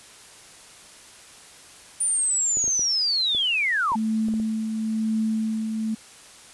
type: linear sweep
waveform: sine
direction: down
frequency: 9397 to 830.6 Hz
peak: -20 dBFS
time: 2-3.96 s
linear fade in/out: 10 ms
type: clicks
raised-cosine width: 2 ms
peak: -25 dBFS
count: 9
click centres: 2.571 / 2.641 / 2.679 / 2.794 / 3.349 / 3.919 / 4.285 / 4.339 / 4.4 s
type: tone with tremolo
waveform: sine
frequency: 220 Hz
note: A3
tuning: in tune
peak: -20 dBFS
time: 3.95-5.95 s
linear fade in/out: 10 ms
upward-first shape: triangle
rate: 1 Hz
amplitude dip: 45%
effects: white hiss -47 dBFS RMS until 6.53 s + resampled to 24000 Hz